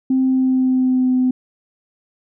sine tone with pitch glide, 261.6 to 254.7 Hz, C4 to C4, 0 to -46 cents, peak -12 dBFS, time 0.1-1.31 s, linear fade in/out 5 ms, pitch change -46 cents, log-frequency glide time 0.21-1.13 s, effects tanh soft clip ceiling -8 dBFS

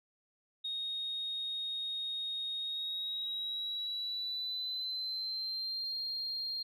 sine tone with pitch glide, 3729 to 4210 Hz, A#7 to C8, 0 to +10 cents, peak -34 dBFS, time 0.64-6.63 s, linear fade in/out 10 ms, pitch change +210 cents, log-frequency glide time 2.58-5.95 s, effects tanh soft clip ceiling -30 dBFS

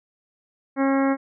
harmonic tone, 271.8 Hz, C#4, 34 cents flat, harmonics 1 / 2 / 3 / 4 / 5 / 6 / 7 / 8, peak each -19 / -25 / -29 / -31 / -33 / -35 / -36 / -37 dBFS, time 0.76-1.17 s, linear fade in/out 50 ms, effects none

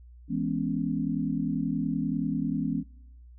sine chord, C# minor seventh, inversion first, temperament equal, 164.81 / 207.7 / 246.9 / 277.2 Hz, E3 / G#3 / B3 / C#4, 0 / 0 / 0 / 0 cents, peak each -32 / -32 / -31 / -31 dBFS, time 0.28-2.84 s, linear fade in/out 50 ms, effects noise-tail reverb RT60 0.8 s tail -23 dB re dry + added 60 Hz sine -47 dBFS peak until 3.38 s

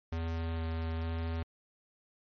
square tone with vibrato, 82 Hz, E2, 9 cents flat, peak -33 dBFS, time 0.12-1.43 s, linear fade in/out 5 ms, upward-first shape square, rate 1.1 Hz, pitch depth 8 cents each way, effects low-pass 4000 Hz 12 dB/octave + MP3 32 kbps

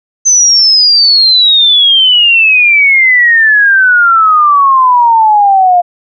sine exponential sweep, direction down, 6200 to 698.5 Hz, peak -3 dBFS, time 0.25-5.82 s, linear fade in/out 20 ms, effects none

